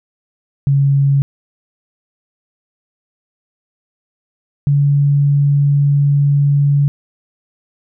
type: tone pair in turn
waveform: sine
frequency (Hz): 139.3 / 142.56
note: C#3 / C#3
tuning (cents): +9 / +49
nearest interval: unison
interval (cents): 40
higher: second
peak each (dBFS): -9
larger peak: neither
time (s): 0.67-1.22 / 4.67-6.88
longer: second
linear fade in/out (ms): 0
effects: none